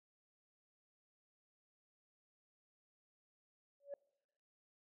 sine tone with exponential growth, 566 Hz, C#5, 36 cents sharp, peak -38 dBFS, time 3.8-3.94 s, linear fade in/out 2 ms, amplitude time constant 29 ms, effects noise-tail reverb RT60 1.0 s tail -26 dB re dry + tanh soft clip ceiling -37 dBFS

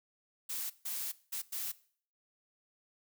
blue noise bursts at uneven times, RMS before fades -38 dBFS, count 4, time 0.49-0.7 / 0.85-1.12 / 1.32-1.42 / 1.52-1.72 s, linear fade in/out 10 ms, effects noise-tail reverb RT60 0.5 s tail -19 dB re dry

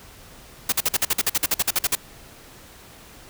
white noise bursts, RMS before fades -20 dBFS, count 16, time 0.69-1.953 s, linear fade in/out 5 ms, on 33 ms, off 49 ms, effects pink hiss -46 dBFS RMS until 3.29 s

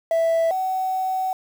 sine tone pair in turn, 659.3 / 752.8 Hz, E5 / F#5, 0 / +30 cents, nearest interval major second, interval 230 cents, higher second, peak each -14 / -20 dBFS, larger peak first, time 0.11-0.51 / 0.51-1.33 s, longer second, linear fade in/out 2 ms, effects tanh soft clip ceiling -16 dBFS + 7-bit

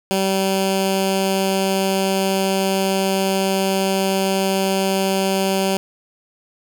10% pulse tone with notch filter, 192.7 Hz, G3, 29 cents flat, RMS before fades -19 dBFS, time 0.11-5.77 s, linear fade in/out 0 ms, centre 1200 Hz, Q 1.4, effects none

